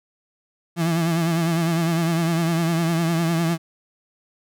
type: tone with vibrato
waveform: 35% pulse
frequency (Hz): 166.4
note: E3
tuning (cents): +17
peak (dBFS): -17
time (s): 0.76-3.58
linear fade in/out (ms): 50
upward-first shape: triangle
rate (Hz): 9.9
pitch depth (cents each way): 68
effects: none